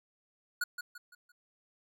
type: tone with echo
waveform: square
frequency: 1453 Hz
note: F#6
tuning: 32 cents flat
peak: -30 dBFS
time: 0.61-0.64 s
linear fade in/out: 5 ms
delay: 170 ms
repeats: 4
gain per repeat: -8 dB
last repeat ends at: 1.32 s
effects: none